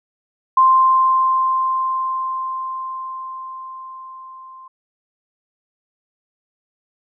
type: tone with level ramp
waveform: sine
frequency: 1046.5 Hz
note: C6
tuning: in tune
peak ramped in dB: -8 to -37 dBFS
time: 0.57-4.68 s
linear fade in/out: 5 ms
effects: none